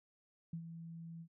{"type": "tone with ADSR envelope", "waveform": "sine", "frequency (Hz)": 165.8, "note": "E3", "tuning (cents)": 10, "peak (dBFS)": -38, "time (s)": [0.53, 1.28], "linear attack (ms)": 4, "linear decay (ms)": 79, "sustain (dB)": -8, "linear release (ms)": 70, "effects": []}